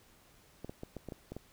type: clicks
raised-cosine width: 2 ms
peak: -28 dBFS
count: 8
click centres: 0.646 / 0.695 / 0.834 / 0.967 / 1.087 / 1.122 / 1.32 / 1.366 s
effects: pink hiss -63 dBFS RMS until 1.52 s